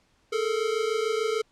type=tone pair together; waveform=square; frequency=427.6 / 454.3 Hz; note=A4 / A#4; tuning=-49 / -45 cents; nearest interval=minor second; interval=104 cents; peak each=-28 dBFS; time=0.32-1.42 s; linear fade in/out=10 ms; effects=pink hiss -66 dBFS RMS until 1.51 s + low-pass 7000 Hz 12 dB/octave